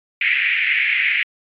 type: band-pass noise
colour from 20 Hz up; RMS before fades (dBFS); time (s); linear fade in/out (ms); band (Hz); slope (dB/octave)
white; -18; 0.21-1.23; 2; 1900 to 2500; 48
effects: MP3 64 kbps